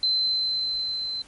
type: tone with level ramp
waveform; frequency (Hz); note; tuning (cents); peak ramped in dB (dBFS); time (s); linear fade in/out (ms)
sine; 4075; C8; -47; -19 to -28; 0.03-1.22; 2
effects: pink hiss -52 dBFS RMS until 1.27 s + MP3 48 kbps